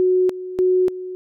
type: tone with tremolo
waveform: sine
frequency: 367.9 Hz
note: F#4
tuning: 10 cents flat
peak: -13 dBFS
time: 0-1.15 s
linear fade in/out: 0 ms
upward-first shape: square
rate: 1.7 Hz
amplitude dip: 80%
effects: none